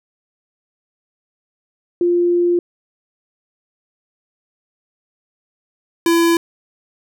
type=tone pair in turn; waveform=sine / square; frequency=349.2 / 336.4 Hz; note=F4 / E4; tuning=0 / +35 cents; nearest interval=minor second; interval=65 cents; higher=first; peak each=-12 dBFS; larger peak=neither; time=2.01-2.59 / 6.06-6.37 s; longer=first; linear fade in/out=2 ms; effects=none